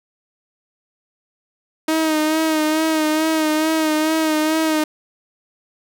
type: tone with vibrato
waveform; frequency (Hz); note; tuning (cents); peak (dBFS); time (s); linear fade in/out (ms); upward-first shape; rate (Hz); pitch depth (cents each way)
sawtooth; 313.4; D#4; +13; -12; 1.88-4.84; 5; sine; 2.3; 36
effects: none